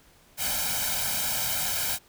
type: noise with comb filter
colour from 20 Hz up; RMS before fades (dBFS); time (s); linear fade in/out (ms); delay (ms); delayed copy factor
white; -28; 0.37-1.99; 50; 1.3; +0.9
effects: pink hiss -58 dBFS RMS until 2.08 s